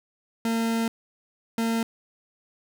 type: tone pair in turn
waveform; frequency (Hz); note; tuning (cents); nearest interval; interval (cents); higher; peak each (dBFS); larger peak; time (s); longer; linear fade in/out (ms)
40% pulse; 227.9 / 227.9; A#3 / A#3; -39 / -39; unison; 0; neither; -22; neither; 0.45-0.88 / 1.58-1.83; first; 2
effects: none